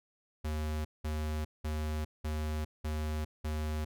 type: tone bursts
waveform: square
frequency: 76.8 Hz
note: D#2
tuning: 22 cents flat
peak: -33 dBFS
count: 6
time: 0.44-3.85 s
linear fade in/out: 10 ms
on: 410 ms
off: 190 ms
effects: none